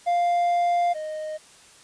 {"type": "tone pair in turn", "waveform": "triangle", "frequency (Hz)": [698.5, 619.4], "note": ["F5", "D#5"], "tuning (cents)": [0, -8], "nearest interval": "major second", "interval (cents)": 208, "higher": "first", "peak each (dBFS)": [-17, -27], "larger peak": "first", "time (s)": [[0.06, 0.94], [0.94, 1.38]], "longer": "first", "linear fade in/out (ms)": 20, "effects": ["white hiss -51 dBFS RMS until 1.83 s", "resampled to 22050 Hz"]}